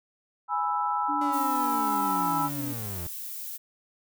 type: chord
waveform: sine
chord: E major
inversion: first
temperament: equal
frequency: 830.6 / 987.8 / 1318.5 Hz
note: G#5 / B5 / E6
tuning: 0 / 0 / 0 cents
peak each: -29 dBFS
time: 0.48-2.5 s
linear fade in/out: 50 ms
type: tone with pitch glide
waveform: sine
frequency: 292 to 287.1 Hz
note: D4 to D4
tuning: -10 to -39 cents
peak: -32 dBFS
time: 1.08-2.74 s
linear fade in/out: 20 ms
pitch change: -29 cents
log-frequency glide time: 1.56-1.92 s
type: linear sweep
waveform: 35% pulse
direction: down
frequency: 293.6 to 81.3 Hz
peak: -33 dBFS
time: 1.21-3.07 s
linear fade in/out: 5 ms
type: noise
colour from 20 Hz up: violet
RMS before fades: -37 dBFS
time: 1.32-3.58 s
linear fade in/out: 20 ms
effects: none